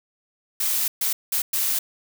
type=noise bursts at uneven times; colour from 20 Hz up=blue; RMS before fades=-23 dBFS; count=4; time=0.6-0.88 / 1.01-1.13 / 1.32-1.42 / 1.53-1.79 s; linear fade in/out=5 ms; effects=none